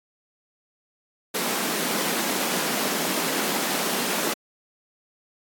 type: high-pass noise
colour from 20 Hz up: pink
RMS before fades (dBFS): -26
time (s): 1.34-4.34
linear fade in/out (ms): 10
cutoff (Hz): 180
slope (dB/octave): 48
effects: AAC 64 kbps